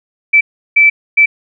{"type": "tone bursts at uneven times", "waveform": "sine", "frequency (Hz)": 2320, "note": "D7", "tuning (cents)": -22, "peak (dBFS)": -4, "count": 3, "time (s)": [[0.33, 0.41], [0.76, 0.9], [1.17, 1.26]], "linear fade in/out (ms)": 10, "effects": []}